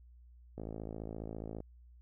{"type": "click train", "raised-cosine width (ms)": 2, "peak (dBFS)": -29, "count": 57, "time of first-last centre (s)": [0.58, 1.604], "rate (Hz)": 54.7, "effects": ["added 60 Hz sine -55 dBFS peak until 2.01 s"]}